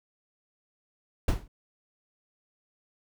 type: noise with exponential decay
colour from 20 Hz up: brown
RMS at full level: -17 dBFS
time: 1.28-1.48 s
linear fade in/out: 5 ms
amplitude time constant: 42 ms
effects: none